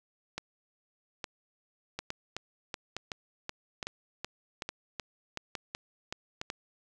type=two click trains; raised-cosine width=0.2 ms; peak=-18 / -18 dBFS; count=13 / 8; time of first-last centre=1.99-6.501 / 0.38-6.414 s; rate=2.66 / 1.16 Hz; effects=none